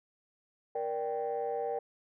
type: chord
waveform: sine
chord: G minor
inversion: first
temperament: just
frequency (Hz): 470.4 / 588 / 784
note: Bb4 / D5 / G5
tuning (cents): +16 / +2 / 0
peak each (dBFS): -33 / -37 / -35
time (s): 0.75-1.79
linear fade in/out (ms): 5
effects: tanh soft clip ceiling -25 dBFS